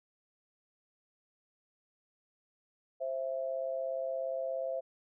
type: tone pair together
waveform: sine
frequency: 527 / 664 Hz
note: C5 / E5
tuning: +12 / +12 cents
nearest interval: major third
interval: 400 cents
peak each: -35 / -36 dBFS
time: 3-4.81 s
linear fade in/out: 20 ms
effects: none